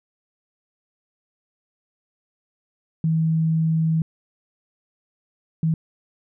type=tone bursts at uneven times; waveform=sine; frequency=160.9 Hz; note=E3; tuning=42 cents flat; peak=-17 dBFS; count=2; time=3.04-4.02 / 5.63-5.74 s; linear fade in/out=2 ms; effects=none